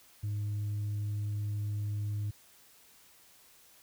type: tone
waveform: sine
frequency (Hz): 103.83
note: G#2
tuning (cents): 0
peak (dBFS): -29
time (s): 0.23-2.31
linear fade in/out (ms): 10
effects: tanh soft clip ceiling -30 dBFS + white hiss -60 dBFS RMS until 3.82 s